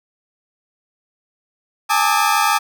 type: tone cluster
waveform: 35% pulse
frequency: 820 / 887 / 1188 / 1280 Hz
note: G#5 / A5 / D6 / D#6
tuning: -22 / +14 / +20 / +49 cents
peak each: -18 dBFS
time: 1.89-2.59 s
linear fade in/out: 20 ms
effects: none